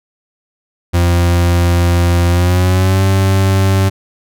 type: tone with pitch glide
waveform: 40% pulse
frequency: 86.9 to 96.42 Hz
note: F2 to G2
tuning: -8 to -28 cents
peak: -8 dBFS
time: 0.93-3.9 s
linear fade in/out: 20 ms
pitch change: +180 cents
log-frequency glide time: 2.29-3.03 s
effects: none